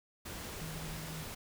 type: tone in noise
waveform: sine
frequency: 158.7 Hz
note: D#3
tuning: 35 cents sharp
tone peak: -43 dBFS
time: 0.61-1.24 s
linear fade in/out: 10 ms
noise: pink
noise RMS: -44 dBFS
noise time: 0.25-1.35 s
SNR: -2 dB
effects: none